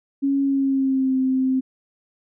sine tone with pitch glide, 276.4 to 261.2 Hz, C#4 to C4, -5 to -3 cents, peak -17 dBFS, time 0.22-1.61 s, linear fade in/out 20 ms, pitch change -98 cents, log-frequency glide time 0.42-1.17 s, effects none

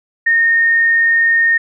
sine tone, 1839 Hz, A#6, 24 cents flat, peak -9 dBFS, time 0.26-1.58 s, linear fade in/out 10 ms, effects none

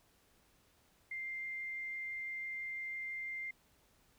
sine tone, 2098 Hz, C7, 4 cents sharp, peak -39 dBFS, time 1.11-3.51 s, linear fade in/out 5 ms, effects pink hiss -70 dBFS RMS until 4.18 s

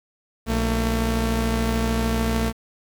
sawtooth tone pair together, 59.65 / 225.2 Hz, A#1 / A3, +41 / +40 cents, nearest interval octave + major seventh, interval 2299 cents, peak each -19 / -19 dBFS, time 0.46-2.53 s, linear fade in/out 50 ms, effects 9-bit

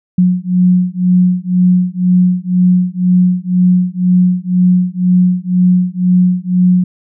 sine beating tone pair, 180 / 182 Hz, F#3 / F#3, -47 / -28 cents, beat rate 2 Hz, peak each -11 dBFS, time 0.18-6.84 s, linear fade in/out 5 ms, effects none

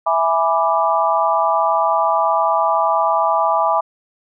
sine chord, E dominant seventh, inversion none, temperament equal, 659.3 / 830.6 / 987.8 / 1174.7 Hz, E5 / G#5 / B5 / D6, 0 / 0 / 0 / 0 cents, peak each -19 dBFS, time 0.06-3.81 s, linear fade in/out 10 ms, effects none

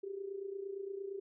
sine tone with amplitude modulation, 393.3 Hz, G4, 6 cents sharp, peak -36 dBFS, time 0.03-1.2 s, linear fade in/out 10 ms, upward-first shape sine, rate 28.7 Hz, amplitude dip 70%, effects none

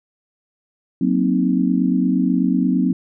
sine chord, C half-diminished seventh, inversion second, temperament equal, 185 / 233.1 / 261.6 / 311.1 Hz, Gb3 / Bb3 / C4 / Eb4, 0 / 0 / 0 / 0 cents, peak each -19 / -22 / -18 / -24 dBFS, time 1.01-2.93 s, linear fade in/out 5 ms, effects none

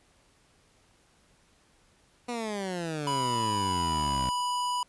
15% pulse exponential sweep, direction down, 246.9 to 61.74 Hz, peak -25 dBFS, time 2.28-4.3 s, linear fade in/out 10 ms
square tone, 985 Hz, B5, 5 cents flat, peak -28 dBFS, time 3.07-4.83 s, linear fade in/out 2 ms
effects pink hiss -64 dBFS RMS until 4.88 s + resampled to 24000 Hz

